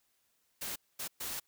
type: noise bursts at uneven times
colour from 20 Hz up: white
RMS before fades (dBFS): -39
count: 3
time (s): 0.61-0.76 / 0.99-1.08 / 1.2-1.4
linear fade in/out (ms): 10
effects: white hiss -75 dBFS RMS until 1.47 s